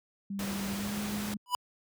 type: tone with pitch glide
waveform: sine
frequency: 198.1 to 207.3 Hz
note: G3 to G#3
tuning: +18 to -3 cents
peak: -33 dBFS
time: 0.3-1.37 s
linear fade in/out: 5 ms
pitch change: +79 cents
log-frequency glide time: 0.73-0.94 s
type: noise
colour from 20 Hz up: pink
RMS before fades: -38 dBFS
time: 0.39-1.34 s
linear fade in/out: 2 ms
type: tone with exponential growth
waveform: square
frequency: 987.8 Hz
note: B5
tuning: in tune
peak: -23 dBFS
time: 1.46-1.55 s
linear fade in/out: 1 ms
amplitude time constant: 18 ms
effects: high-pass 80 Hz 12 dB/octave